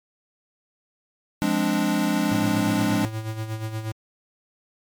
square chord, D half-diminished seventh, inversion first, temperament equal, 174.61 / 207.7 / 261.6 / 293.7 Hz, F3 / Ab3 / C4 / D4, 0 / 0 / 0 / 0 cents, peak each -29 / -25 / -29 / -25 dBFS, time 1.42-3.05 s, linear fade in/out 0 ms
square tone with tremolo, 110 Hz, A2, in tune, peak -26 dBFS, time 2.31-3.92 s, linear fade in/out 5 ms, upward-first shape sine, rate 8.4 Hz, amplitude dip 60%
effects MP3 96 kbps

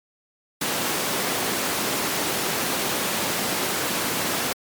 pink high-pass noise, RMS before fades -25 dBFS, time 0.61-4.53 s, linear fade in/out 5 ms, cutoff 220 Hz, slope 12 dB/octave, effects MP3 96 kbps

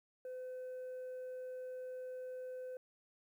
sine tone, 509 Hz, C5, 48 cents flat, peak -40 dBFS, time 0.25-2.77 s, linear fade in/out 2 ms, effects tanh soft clip ceiling -42 dBFS + 12-bit

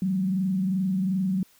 sine tone with frequency modulation, 188.6 Hz, F#3, 33 cents sharp, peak -22 dBFS, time 0.02-1.43 s, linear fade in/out 2 ms, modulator 22.7 Hz, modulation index 0.49, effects white hiss -59 dBFS RMS until 1.59 s

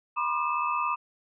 sine tone cluster, 972 / 1050 / 1204 / 2608 Hz, B5 / C6 / D6 / E7, -28 / +6 / +43 / -19 cents, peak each -31 / -32 / -28 / -35 dBFS, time 0.16-0.96 s, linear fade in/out 20 ms, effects none

